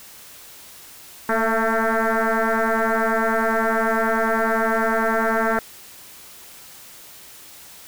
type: tone with frequency modulation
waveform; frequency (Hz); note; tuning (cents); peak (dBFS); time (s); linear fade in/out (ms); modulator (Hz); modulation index
sine; 452.7; A4; +49; -17; 1.29-5.59; 2; 224; 5.8
effects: white hiss -43 dBFS RMS until 7.87 s